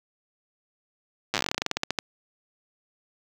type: slowing click train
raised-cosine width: 0.2 ms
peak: -7 dBFS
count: 21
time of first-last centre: 1.34-1.988 s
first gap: 8 ms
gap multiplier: 1.13
effects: high-pass 100 Hz 12 dB/octave + 7-bit